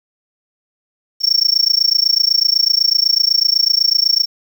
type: tone with amplitude modulation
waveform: triangle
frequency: 5470 Hz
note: F8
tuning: 37 cents flat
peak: -6 dBFS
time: 1.2-4.27 s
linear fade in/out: 50 ms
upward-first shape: sine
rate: 28 Hz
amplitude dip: 100%
effects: 7-bit